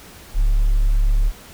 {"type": "tone", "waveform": "sine", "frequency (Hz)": 35.77, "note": "D1", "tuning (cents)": -45, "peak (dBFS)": -10, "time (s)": [0.34, 1.32], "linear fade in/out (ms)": 50, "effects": ["tanh soft clip ceiling -12 dBFS", "pink hiss -42 dBFS RMS until 1.53 s"]}